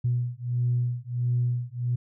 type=beating tone pair; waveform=sine; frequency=121.3 / 122.8 Hz; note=B2 / B2; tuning=-31 / -9 cents; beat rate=1.5 Hz; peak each=-26 / -26 dBFS; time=0.04-1.96 s; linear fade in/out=10 ms; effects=tanh soft clip ceiling -16 dBFS